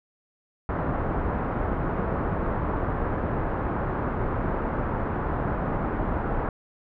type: low-pass noise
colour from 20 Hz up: pink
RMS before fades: -27 dBFS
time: 0.69-6.49 s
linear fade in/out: 2 ms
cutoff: 1400 Hz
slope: 24 dB/octave
effects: none